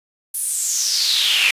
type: noise with high-pass filter sweep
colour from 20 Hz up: brown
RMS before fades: -19 dBFS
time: 0.34-1.51 s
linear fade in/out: 5 ms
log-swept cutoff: 11000 to 2400 Hz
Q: 5.1
effects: resampled to 32000 Hz